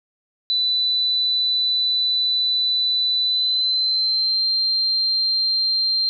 sine tone with pitch glide, 3987 to 4164 Hz, B7 to C8, +16 to -9 cents, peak -17 dBFS, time 0.5-6.09 s, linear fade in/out 0 ms, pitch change +75 cents, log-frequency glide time 3.23-4.46 s, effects none

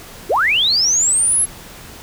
sine linear sweep, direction up, 294.2 to 11175 Hz, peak -12 dBFS, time 0.29-1.46 s, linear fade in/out 20 ms, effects pink hiss -37 dBFS RMS until 2.02 s

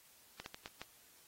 slowing click train, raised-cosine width 0.2 ms, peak -27 dBFS, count 5, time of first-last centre 0.4-0.816 s, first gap 61 ms, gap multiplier 1.37, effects white hiss -64 dBFS RMS until 1.27 s + AAC 48 kbps

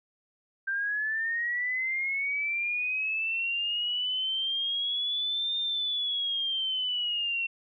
sine linear two-way sweep, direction up then down, 1568 to 3627 to 2707 Hz, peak -27 dBFS, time 0.67-7.47 s, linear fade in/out 10 ms, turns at 5.57 s, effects none

